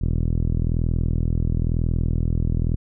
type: tone with low-pass filter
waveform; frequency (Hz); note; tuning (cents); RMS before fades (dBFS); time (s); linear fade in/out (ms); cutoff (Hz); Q
5% pulse; 41.01; E1; -8; -21; 0.01-2.76; 10; 120; 0.67
effects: none